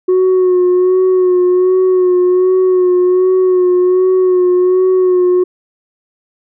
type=tone with vibrato; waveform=sine; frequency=366.5 Hz; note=F#4; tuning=16 cents flat; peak=-5 dBFS; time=0.08-5.44 s; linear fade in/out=10 ms; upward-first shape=sine; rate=1.3 Hz; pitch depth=30 cents each way; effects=tanh soft clip ceiling -6 dBFS